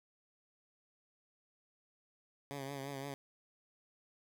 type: tone with vibrato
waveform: 10% pulse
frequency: 138.4 Hz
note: C#3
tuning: 2 cents flat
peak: -33 dBFS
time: 2.51-3.14 s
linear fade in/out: 0 ms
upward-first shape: triangle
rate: 5.8 Hz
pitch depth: 61 cents each way
effects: none